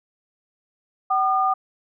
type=tone pair together; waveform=sine; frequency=762.2 / 1212 Hz; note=G5 / D#6; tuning=-49 / -46 cents; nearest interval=minor sixth; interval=803 cents; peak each=-20 dBFS; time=1.1-1.54 s; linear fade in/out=10 ms; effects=none